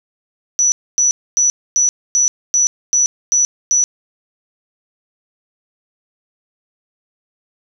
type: tone bursts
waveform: sine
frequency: 5920 Hz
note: F#8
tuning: in tune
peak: -10 dBFS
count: 9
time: 0.59-3.84 s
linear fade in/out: 0 ms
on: 130 ms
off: 260 ms
effects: none